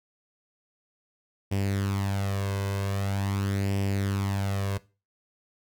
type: tone with flanger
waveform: sawtooth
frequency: 98.7 Hz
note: G2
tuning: 12 cents sharp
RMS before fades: -28 dBFS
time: 1.51-4.78 s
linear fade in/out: 10 ms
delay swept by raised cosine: 0.37 to 1.97 ms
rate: 0.44 Hz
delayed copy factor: +0.6
effects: noise-tail reverb RT60 0.3 s tail -18 dB re dry